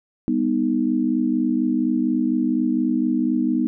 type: chord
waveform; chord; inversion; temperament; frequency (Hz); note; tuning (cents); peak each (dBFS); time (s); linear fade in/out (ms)
sine; G augmented; none; equal with one note detuned; 199.88 / 246.9 / 311.1; G3 / B3 / D#4; +34 / 0 / 0; -26 / -20 / -22; 0.28-3.67; 0
effects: none